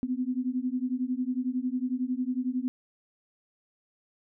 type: beating tone pair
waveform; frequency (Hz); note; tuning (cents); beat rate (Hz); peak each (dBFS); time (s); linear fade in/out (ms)
sine; 247.8 / 258.8; B3 / C4; +6 / -19; 11; -30; 0.03-2.68; 0
effects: none